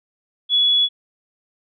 sine tone, 3391 Hz, G#7, 35 cents sharp, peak -13 dBFS, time 0.49-0.89 s, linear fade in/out 50 ms, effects none

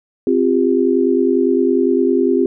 sine chord, C suspended fourth, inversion none, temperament equal with one note detuned, 261.6 / 349.2 / 399.1 Hz, C4 / F4 / G4, 0 / 0 / +31 cents, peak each -16 dBFS, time 0.27-2.46 s, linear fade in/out 2 ms, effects none

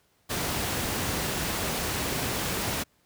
pink noise, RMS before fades -29 dBFS, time 0.29-2.84 s, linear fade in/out 20 ms, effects pink hiss -67 dBFS RMS until 3.05 s + high-pass 60 Hz 12 dB/octave

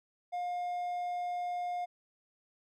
triangle tone, 711 Hz, F5, 31 cents sharp, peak -31 dBFS, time 0.32-1.86 s, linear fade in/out 20 ms, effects none

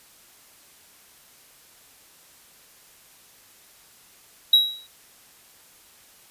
triangle tone with exponential decay, 3859 Hz, B7, 41 cents flat, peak -8 dBFS, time 4.53-4.87 s, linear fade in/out 5 ms, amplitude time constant 72 ms, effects white hiss -53 dBFS RMS until 6.3 s + resampled to 32000 Hz

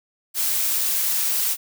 blue noise, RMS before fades -22 dBFS, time 0.34-1.57 s, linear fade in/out 50 ms, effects none

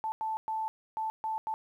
sine tone bursts at uneven times, 879 Hz, A5, 2 cents flat, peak -30 dBFS, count 6, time 0.04-0.12 / 0.21-0.37 / 0.48-0.68 / 0.97-1.1 / 1.24-1.38 / 1.47-1.54 s, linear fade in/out 0 ms, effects 11-bit

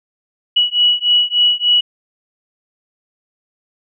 sine beating tone pair, 2929 / 2932.4 Hz, F#7 / F#7, -18 / -16 cents, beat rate 3.4 Hz, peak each -14 dBFS, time 0.56-1.81 s, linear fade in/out 10 ms, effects none

